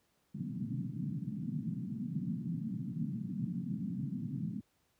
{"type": "band-pass noise", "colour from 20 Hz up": "pink", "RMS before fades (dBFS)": -38, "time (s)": [0.34, 4.61], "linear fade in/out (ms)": 10, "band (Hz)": [130, 250], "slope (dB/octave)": 48, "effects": ["pink hiss -75 dBFS RMS until 4.99 s", "high-pass 60 Hz 12 dB/octave"]}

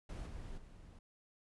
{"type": "noise with level steps", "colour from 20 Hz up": "brown", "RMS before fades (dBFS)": [-43, -47, -55], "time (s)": [0.09, 0.99], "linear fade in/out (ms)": 5, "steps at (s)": [0.26, 0.57], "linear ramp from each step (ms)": 10, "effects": ["resampled to 24000 Hz"]}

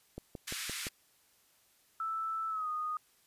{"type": "click train", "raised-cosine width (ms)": 2, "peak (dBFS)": -28, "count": 5, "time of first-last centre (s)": [0.18, 0.868], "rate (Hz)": 5.81}
{"type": "band-pass noise", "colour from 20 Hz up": "pink", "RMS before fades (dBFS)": -40, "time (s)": [0.47, 0.89], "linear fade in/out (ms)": 10, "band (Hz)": [1600, 13000], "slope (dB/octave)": 24}
{"type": "tone with pitch glide", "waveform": "sine", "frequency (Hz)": [1319, 1237.8], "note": ["E6", "D#6"], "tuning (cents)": [1, -9], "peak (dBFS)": -33, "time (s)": [2, 2.97], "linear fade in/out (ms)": 2, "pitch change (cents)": -110, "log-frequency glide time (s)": [2.49, 2.68]}
{"effects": ["white hiss -68 dBFS RMS until 3.26 s", "resampled to 32000 Hz"]}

